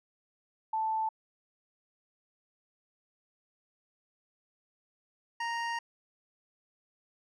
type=tone pair in turn; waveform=sine / 25% pulse; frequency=880 / 932.3 Hz; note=A5 / A#5; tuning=0 / 0 cents; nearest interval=minor second; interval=100 cents; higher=second; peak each=-28 / -28 dBFS; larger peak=neither; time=0.73-1.09 / 5.4-5.79 s; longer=second; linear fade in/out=5 ms; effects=low-pass 5000 Hz 12 dB/octave